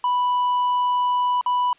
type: tone with dropouts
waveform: triangle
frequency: 987.8 Hz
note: B5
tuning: in tune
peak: -16 dBFS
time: 0.04-1.73 s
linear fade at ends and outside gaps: 2 ms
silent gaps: 1.412-1.461 s
effects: white hiss -56 dBFS RMS until 1.78 s + resampled to 8000 Hz